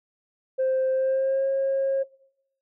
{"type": "tone with pitch glide", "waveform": "sine", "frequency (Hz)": [523.3, 541.1], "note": ["C5", "C#5"], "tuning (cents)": [0, -42], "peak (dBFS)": -19, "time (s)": [0.58, 2.04], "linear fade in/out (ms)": 20, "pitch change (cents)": 58, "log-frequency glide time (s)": [0.92, 1.46], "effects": ["noise-tail reverb RT60 0.8 s tail -23 dB re dry", "tanh soft clip ceiling -18 dBFS"]}